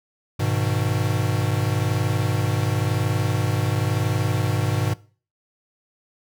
square chord, G# minor, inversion none, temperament equal with one note detuned, 102.52 / 123.47 / 155.56 Hz, G#2 / B2 / D#3, -22 / 0 / 0 cents, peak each -24 / -25 / -28 dBFS, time 0.39-4.94 s, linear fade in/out 10 ms, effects noise-tail reverb RT60 0.4 s tail -20 dB re dry

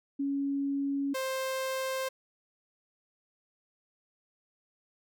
sine / sawtooth tone pair in turn, 278.7 / 526.1 Hz, C#4 / C5, +9 / +9 cents, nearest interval major seventh, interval 1100 cents, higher second, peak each -28 / -27 dBFS, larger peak second, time 0.19-1.14 / 1.14-2.09 s, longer neither, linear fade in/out 10 ms, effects none

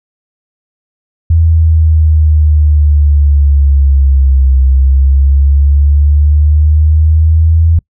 sine exponential two-way sweep, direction down then up, 82.41 to 65.6 to 82.41 Hz, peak -4 dBFS, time 1.3-7.79 s, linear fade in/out 5 ms, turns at 4.61 s, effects noise-tail reverb RT60 0.1 s tail -26 dB re dry

